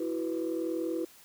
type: chord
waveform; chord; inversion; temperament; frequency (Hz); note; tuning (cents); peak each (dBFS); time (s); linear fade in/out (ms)
sine; E suspended second; none; equal; 329.6 / 370 / 493.9; E4 / F#4 / B4; 0 / 0 / 0; -31 / -35 / -35; 0-1.05; 5
effects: tanh soft clip ceiling -23 dBFS + white hiss -56 dBFS RMS until 1.24 s